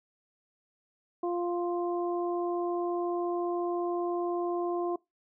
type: harmonic tone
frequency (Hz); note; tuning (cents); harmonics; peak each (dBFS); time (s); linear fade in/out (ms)
349.2; F4; 0; 1 / 2 / 3; -29 / -35 / -39; 1.23-4.96; 5
effects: noise-tail reverb RT60 0.2 s tail -23 dB re dry